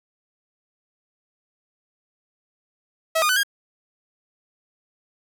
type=tone with pitch steps; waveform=sawtooth; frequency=646 / 1224 / 1500 / 1622 Hz; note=E5 / D#6 / F#6 / G#6; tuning=-35 / -29 / +23 / -41 cents; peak=-14 dBFS; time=3.15-3.434 s; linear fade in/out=10 ms; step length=71 ms; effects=none